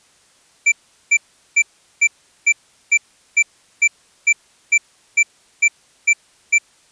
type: tone bursts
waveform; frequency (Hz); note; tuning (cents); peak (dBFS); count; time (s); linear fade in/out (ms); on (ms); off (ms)
square; 2342; D7; -5; -10; 14; 0.66-6.584; 10; 61; 390
effects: white hiss -54 dBFS RMS until 6.91 s + resampled to 22050 Hz